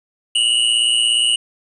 square tone pair together, 2843 / 2960 Hz, F7 / F#7, +30 / 0 cents, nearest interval minor second, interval 70 cents, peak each -17 dBFS, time 0.35-1.36 s, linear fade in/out 5 ms, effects resampled to 24000 Hz

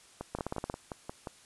two click trains, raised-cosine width 1 ms, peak -23 / -19 dBFS, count 7 / 7, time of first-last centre 0.21-1.272 / 0.35-0.699 s, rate 5.65 / 17.2 Hz, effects white hiss -58 dBFS RMS until 1.45 s + resampled to 24000 Hz

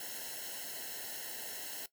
white noise with comb filter, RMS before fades -43 dBFS, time 0-1.86 s, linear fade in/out 2 ms, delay 0.84 ms, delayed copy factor -0.95, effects noise-tail reverb RT60 0.1 s tail -17 dB re dry

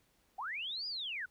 sine linear two-way sweep, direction up then down, 698 to 5000 to 1396 Hz, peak -37 dBFS, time 0.38-1.26 s, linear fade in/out 10 ms, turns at 0.87 s, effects pink hiss -72 dBFS RMS until 1.3 s

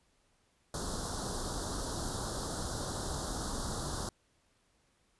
pink band-stop noise, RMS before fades -37 dBFS, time 0.74-4.09 s, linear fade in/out 2 ms, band 1500 to 3700 Hz, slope 48 dB/octave, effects pink hiss -72 dBFS RMS until 5.19 s + resampled to 24000 Hz

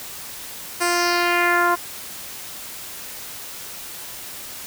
10% pulse tone with low-pass filter sweep, 349.2 Hz, F4, in tune, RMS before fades -19 dBFS, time 0.8-1.76 s, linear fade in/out 20 ms, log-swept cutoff 9800 to 1100 Hz, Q 2.2, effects white hiss -35 dBFS RMS until 4.66 s

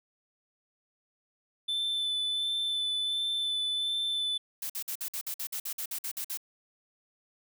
triangle tone with vibrato, 3520 Hz, A7, in tune, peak -27 dBFS, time 1.68-4.38 s, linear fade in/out 10 ms, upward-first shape sine, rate 1.4 Hz, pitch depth 13 cents each way
blue noise bursts, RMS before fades -35 dBFS, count 14, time 4.62-6.374 s, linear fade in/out 5 ms, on 77 ms, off 52 ms
effects none

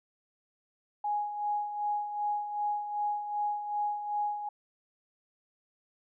sine tone with tremolo, 830.6 Hz, G#5, in tune, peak -27 dBFS, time 1.04-4.49 s, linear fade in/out 5 ms, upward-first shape sine, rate 2.6 Hz, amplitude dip 60%, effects none

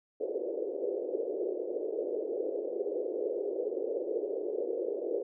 pink band-pass noise, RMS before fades -34 dBFS, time 0.2-5.23 s, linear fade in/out 10 ms, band 370 to 520 Hz, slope 48 dB/octave, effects none

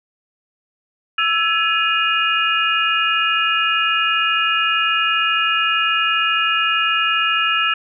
sine tone cluster, 1325 / 1691 / 2483 / 2844 Hz, E6 / G#6 / D#7 / F7, +9 / +31 / -4 / +31 cents, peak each -19 / -23 / -21 / -20 dBFS, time 1.18-7.74 s, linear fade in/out 5 ms, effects none

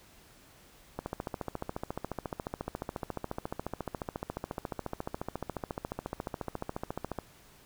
click train, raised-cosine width 1 ms, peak -20 dBFS, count 89, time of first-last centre 0.99-7.187 s, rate 14.2 Hz, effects pink hiss -58 dBFS RMS until 7.65 s

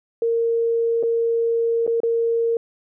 sine tone with dropouts, 461.8 Hz, A#4, 16 cents flat, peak -17 dBFS, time 0.22-2.57 s, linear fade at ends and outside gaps 2 ms, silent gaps 1.028-1.034 / 1.866-1.876 / 2.003-2.033 s, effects none

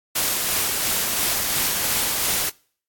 white noise with tremolo, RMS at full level -21 dBFS, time 0.15-2.5 s, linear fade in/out 10 ms, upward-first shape sine, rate 2.9 Hz, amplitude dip 25%, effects noise-tail reverb RT60 0.5 s tail -25 dB re dry + AAC 64 kbps

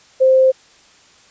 sine tone, 523.3 Hz, C5, in tune, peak -8 dBFS, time 0.2-0.52 s, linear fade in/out 20 ms, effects white hiss -49 dBFS RMS until 1.3 s + resampled to 16000 Hz

